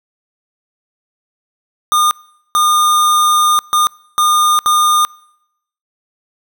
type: tone bursts at uneven times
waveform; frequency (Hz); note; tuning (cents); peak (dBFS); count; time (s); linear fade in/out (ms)
square; 1215; D#6; -42; -10; 5; 1.92-2.11 / 2.55-3.59 / 3.73-3.87 / 4.18-4.59 / 4.66-5.05; 0
effects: noise-tail reverb RT60 0.8 s tail -25 dB re dry